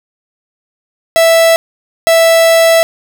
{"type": "tone pair in turn", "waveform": "45% pulse", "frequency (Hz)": [659.3, 659.3], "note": ["E5", "E5"], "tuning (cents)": [0, 0], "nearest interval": "unison", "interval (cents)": 0, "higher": "neither", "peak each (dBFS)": -5, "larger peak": "neither", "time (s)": [[1.16, 1.56], [2.07, 2.83]], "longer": "second", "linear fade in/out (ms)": 0, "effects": []}